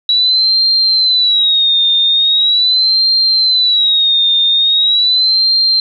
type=tone with vibrato; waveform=sine; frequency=3900 Hz; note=B7; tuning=23 cents flat; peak=-8 dBFS; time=0.09-5.8 s; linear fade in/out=2 ms; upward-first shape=sine; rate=0.41 Hz; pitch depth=120 cents each way; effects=none